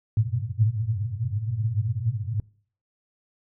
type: band-pass noise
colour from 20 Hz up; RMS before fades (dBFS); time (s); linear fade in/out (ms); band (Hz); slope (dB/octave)
white; -26; 0.17-2.4; 2; 100 to 120; 96
effects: noise-tail reverb RT60 0.5 s tail -24 dB re dry